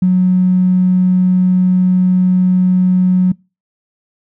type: tone with tanh clipping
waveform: triangle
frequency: 183.3 Hz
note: F#3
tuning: 16 cents flat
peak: -7 dBFS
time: 0.02-3.32 s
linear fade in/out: 5 ms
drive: 2 dB
effects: noise-tail reverb RT60 0.3 s tail -26 dB re dry